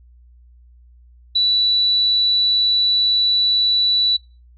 sine tone, 3951 Hz, B7, in tune, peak -13 dBFS, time 1.35-4.17 s, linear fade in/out 10 ms, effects noise-tail reverb RT60 0.3 s tail -23 dB re dry + added 60 Hz sine -45 dBFS peak until 4.57 s

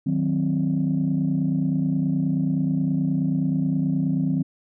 sine chord, C diminished, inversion first, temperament equal, 155.56 / 185 / 261.6 Hz, Eb3 / Gb3 / C4, 0 / 0 / 0 cents, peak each -23 / -24 / -23 dBFS, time 0.06-4.43 s, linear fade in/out 10 ms, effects tanh soft clip ceiling -13 dBFS

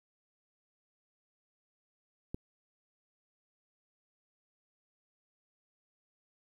click, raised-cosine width 3 ms, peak -24 dBFS, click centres 2.345 s, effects 10-bit

